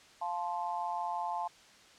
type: chord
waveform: sine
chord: F major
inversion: none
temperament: just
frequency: 698.5 / 873.1 / 1047.7 Hz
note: F5 / A5 / C6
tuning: 0 / -14 / +2 cents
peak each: -38 / -35 / -40 dBFS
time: 0.21-1.48 s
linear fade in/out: 10 ms
effects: white hiss -58 dBFS RMS until 1.98 s + low-pass 6000 Hz 12 dB/octave